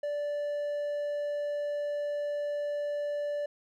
triangle tone, 584 Hz, D5, 10 cents flat, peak -28 dBFS, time 0.03-3.46 s, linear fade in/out 5 ms, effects none

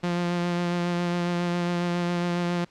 sawtooth tone with vibrato, 174.61 Hz, F3, in tune, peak -20 dBFS, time 0.03-2.65 s, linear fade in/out 10 ms, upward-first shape sine, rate 7.3 Hz, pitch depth 16 cents each way, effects pink hiss -58 dBFS RMS until 2.7 s + low-pass 5000 Hz 12 dB/octave

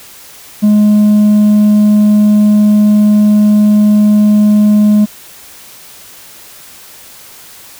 triangle tone with hard clipping, 209.7 Hz, G#3, 17 cents sharp, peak -3 dBFS, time 0.62-5.06 s, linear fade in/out 20 ms, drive 1 dB, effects white hiss -35 dBFS RMS until 7.79 s

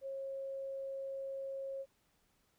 sine tone, 542 Hz, C#5, 39 cents flat, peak -39 dBFS, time 0.01-1.86 s, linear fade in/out 50 ms, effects pink hiss -75 dBFS RMS until 2.58 s

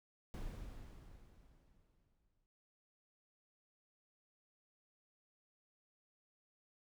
brown noise with exponential decay, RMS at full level -43 dBFS, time 0.34-2.46 s, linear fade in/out 0 ms, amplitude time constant 460 ms, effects none

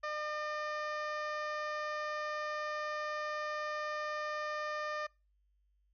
harmonic tone with a mistuned harmonic, 604 Hz, D5, 48 cents sharp, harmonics 1 / 2 / 3 / 4 / 5 / 6 / 7 / 8 / 9 / 10, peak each -40 / -39 / -42 / -51 / -58 / -58 / -60 / -55 / -60 / -62 dBFS, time 0.03-5.07 s, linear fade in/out 10 ms, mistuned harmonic 10, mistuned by +22 cents, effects noise-tail reverb RT60 0.3 s tail -26 dB re dry + added 50 Hz sine -70 dBFS peak until 5.93 s

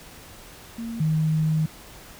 sine tone pair in turn, 230.2 / 156.75 Hz, A#3 / D#3, -22 / +13 cents, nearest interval perfect fifth, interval 665 cents, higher first, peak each -29 / -19 dBFS, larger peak second, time 0.78-1 / 1-1.66 s, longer second, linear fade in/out 5 ms, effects pink hiss -45 dBFS RMS until 2.19 s

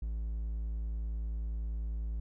triangle tone, 55.1 Hz, A1, 3 cents sharp, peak -31 dBFS, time 0.02-2.2 s, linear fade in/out 5 ms, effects none

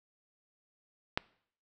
click, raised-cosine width 0.3 ms, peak -12 dBFS, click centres 1.175 s, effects noise-tail reverb RT60 0.6 s tail -23 dB re dry

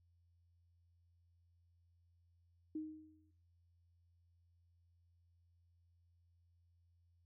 sine tone with exponential decay, 311.1 Hz, D#4, in tune, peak -38 dBFS, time 2.75-3.31 s, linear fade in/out 5 ms, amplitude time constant 120 ms, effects noise-tail reverb RT60 0.6 s tail -23 dB re dry + added 86 Hz sine -70 dBFS peak until 7.25 s

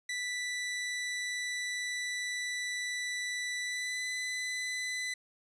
sawtooth tone with pitch glide, 1975.5 to 2002 Hz, B6 to B6, 0 to +23 cents, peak -30 dBFS, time 0.09-5.14 s, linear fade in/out 5 ms, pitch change +23 cents, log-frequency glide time 3.62-4.05 s, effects resampled to 22050 Hz + 12-bit

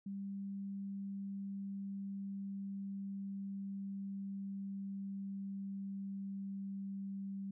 sine tone with pitch glide, 197.5 to 195.91 Hz, G3 to G3, +13 to -1 cents, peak -40 dBFS, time 0.06-7.51 s, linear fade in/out 5 ms, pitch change -14 cents, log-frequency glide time 0.34-7.38 s, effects none

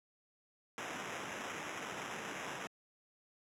white noise with sample-and-hold, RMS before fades -43 dBFS, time 0.78-2.67 s, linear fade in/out 0 ms, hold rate 4410 Hz, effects high-pass 150 Hz 12 dB/octave + low-pass 9000 Hz 12 dB/octave

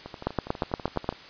two click trains, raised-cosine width 1 ms, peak -23 / -10 dBFS, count 14 / 8, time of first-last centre 0.06-1.126 / 0.27-1.091 s, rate 12.2 / 8.53 Hz, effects white hiss -46 dBFS RMS until 1.29 s + resampled to 11025 Hz

